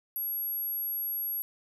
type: tone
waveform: sine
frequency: 11490 Hz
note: F9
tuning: 48 cents sharp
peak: -30 dBFS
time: 0.16-1.42 s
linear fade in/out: 0 ms
effects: none